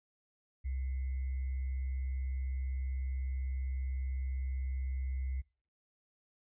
sine tone with sample-and-hold, 65.41 Hz, C2, in tune, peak -33 dBFS, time 0.64-5.42 s, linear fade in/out 20 ms, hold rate 2100 Hz, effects noise-tail reverb RT60 0.5 s tail -26 dB re dry + resampled to 8000 Hz

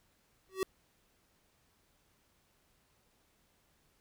square tone with exponential growth, 380 Hz, F#4, 46 cents sharp, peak -27 dBFS, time 0.49-0.63 s, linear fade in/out 1 ms, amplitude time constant 29 ms, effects pink hiss -72 dBFS RMS until 4 s

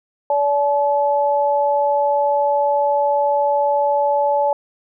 sine tone pair together, 574 / 860 Hz, D5 / A5, -40 / -40 cents, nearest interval perfect fifth, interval 700 cents, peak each -17 dBFS, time 0.3-4.53 s, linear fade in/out 2 ms, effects none

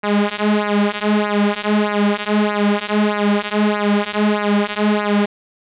sawtooth tone with flanger, 207.7 Hz, G#3, in tune, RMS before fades -17 dBFS, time 0.03-5.26 s, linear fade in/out 10 ms, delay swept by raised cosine 0.28 to 4.98 ms, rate 1.6 Hz, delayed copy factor -0.95, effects resampled to 8000 Hz + 7-bit

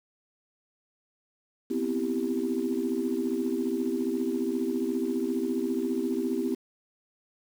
sine chord, C major seventh, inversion third, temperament equal, 246.9 / 261.6 / 329.6 / 392 Hz, B3 / C4 / E4 / G4, 0 / 0 / 0 / 0 cents, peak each -31 dBFS, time 1.7-6.55 s, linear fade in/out 10 ms, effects tanh soft clip ceiling -17 dBFS + 8-bit

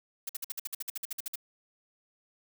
blue noise bursts, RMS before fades -35 dBFS, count 15, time 0.27-1.357 s, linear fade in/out 5 ms, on 23 ms, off 53 ms, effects none

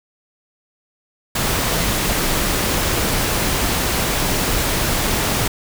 pink noise, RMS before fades -19 dBFS, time 1.35-5.48 s, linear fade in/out 5 ms, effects none

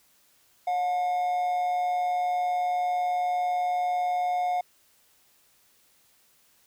triangle tone with amplitude modulation, 720 Hz, F#5, 47 cents flat, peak -20 dBFS, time 0.67-4.61 s, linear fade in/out 5 ms, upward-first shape sine, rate 158 Hz, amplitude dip 40%, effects white hiss -63 dBFS RMS until 6.66 s

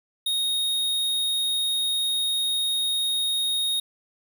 square tone, 3729 Hz, A#7, in tune, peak -23 dBFS, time 0.26-3.8 s, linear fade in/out 5 ms, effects 9-bit

